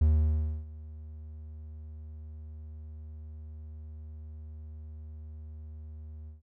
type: tone with ADSR envelope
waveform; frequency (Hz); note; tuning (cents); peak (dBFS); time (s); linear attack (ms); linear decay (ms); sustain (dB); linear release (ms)
triangle; 77; D#2; -17; -17; 0.01-6.42; 6; 630; -22; 140
effects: none